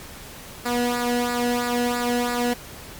sawtooth tone with flanger, 242.4 Hz, B3, 32 cents flat, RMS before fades -23 dBFS, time 0.65-2.54 s, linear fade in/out 10 ms, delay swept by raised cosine 0.32 to 0.89 ms, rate 3 Hz, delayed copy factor -0.7, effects pink hiss -40 dBFS RMS until 2.99 s + MP3 96 kbps

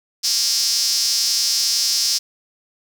sawtooth tone with high-pass filter, 231 Hz, A#3, 16 cents flat, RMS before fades -19 dBFS, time 0.23-2.19 s, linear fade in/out 20 ms, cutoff 5200 Hz, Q 5.7, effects none

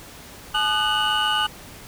triangle tone cluster, 856 / 1223 / 1492 / 2882 / 2989 Hz, A5 / D#6 / F#6 / F#7 / F#7, -48 / -30 / +14 / -46 / +17 cents, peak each -24 dBFS, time 0.54-1.47 s, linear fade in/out 10 ms, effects pink hiss -42 dBFS RMS until 1.87 s

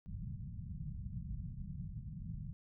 white low-pass noise, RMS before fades -44 dBFS, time 0.06-2.53 s, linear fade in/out 0 ms, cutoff 180 Hz, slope 48 dB/octave, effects none

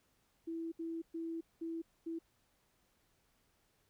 sine tone bursts at uneven times, 329.6 Hz, E4, in tune, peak -38 dBFS, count 5, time 0.47-0.72 / 0.79-1.02 / 1.14-1.41 / 1.61-1.82 / 2.06-2.19 s, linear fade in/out 10 ms, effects pink hiss -75 dBFS RMS until 3.89 s

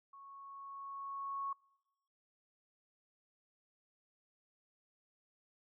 sine tone with level ramp, 1104 Hz, C#6, 7 cents flat, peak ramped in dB -53 to -36 dBFS, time 0.13-1.53 s, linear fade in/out 5 ms, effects noise-tail reverb RT60 1.0 s tail -26 dB re dry

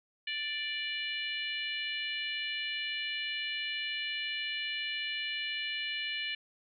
harmonic tone, 587.3 Hz, D5, in tune, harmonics 3 / 4 / 5 / 6 / 7, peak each -40 / -38 / -37 / -45 / -45 dBFS, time 0.27-6.35 s, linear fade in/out 5 ms, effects none

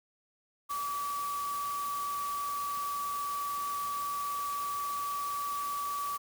sine tone in noise, 1147 Hz, D6, 41 cents flat, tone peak -32 dBFS, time 0.69-6.18 s, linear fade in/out 20 ms, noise white, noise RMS -44 dBFS, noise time 0.69-6.18 s, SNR +9 dB, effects none

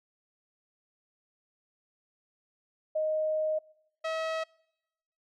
sine / sawtooth tone pair in turn, 622.3 / 642.8 Hz, D#5 / E5, 0 / -44 cents, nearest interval minor second, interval 56 cents, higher second, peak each -26 dBFS, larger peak neither, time 2.95-3.59 / 4.04-4.44 s, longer first, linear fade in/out 10 ms, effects noise-tail reverb RT60 0.9 s tail -25 dB re dry + low-pass 4000 Hz 12 dB/octave

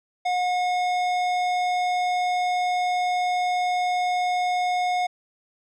sine tone with tanh clipping, 723 Hz, F#5, 40 cents flat, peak -23 dBFS, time 0.25-5.07 s, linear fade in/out 10 ms, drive 15 dB, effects none

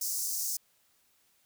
pink high-pass noise, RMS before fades -33 dBFS, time 0.01-0.57 s, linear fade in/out 5 ms, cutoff 5200 Hz, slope 48 dB/octave, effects white hiss -69 dBFS RMS until 1.45 s

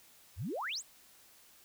sine exponential sweep, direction up, 69.3 to 9300 Hz, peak -35 dBFS, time 0.36-0.83 s, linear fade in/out 50 ms, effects white hiss -61 dBFS RMS until 1.64 s

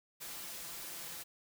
white noise with comb filter, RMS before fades -45 dBFS, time 0.2-1.24 s, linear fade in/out 20 ms, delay 5.9 ms, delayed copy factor +0.65, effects none

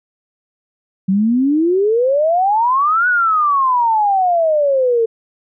sine exponential two-way sweep, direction up then down, 184.9 to 1492 to 445.9 Hz, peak -11 dBFS, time 1.08-5.06 s, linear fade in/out 10 ms, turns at 3.08 s, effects none

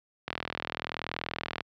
click train, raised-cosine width 0.3 ms, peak -15 dBFS, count 55, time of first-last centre 0.28-1.607 s, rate 40.7 Hz, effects high-pass 80 Hz 12 dB/octave + low-pass 5000 Hz 12 dB/octave

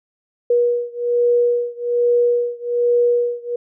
sine beating tone pair, 480.6 / 481.8 Hz, B4 / B4, -47 / -43 cents, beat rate 1.2 Hz, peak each -17 / -18 dBFS, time 0.5-3.56 s, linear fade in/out 5 ms, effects none

